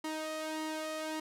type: tone with flanger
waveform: sawtooth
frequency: 312.8 Hz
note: D#4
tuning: 9 cents sharp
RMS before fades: -38 dBFS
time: 0.04-1.2 s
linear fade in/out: 5 ms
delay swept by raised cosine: 1 to 1.63 ms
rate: 1.7 Hz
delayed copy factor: +0.6
effects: low-pass 12000 Hz 12 dB/octave